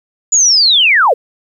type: linear sweep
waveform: sine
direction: down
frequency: 7010 to 409.9 Hz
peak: -6 dBFS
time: 0.32-1.14 s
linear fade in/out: 10 ms
effects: 8-bit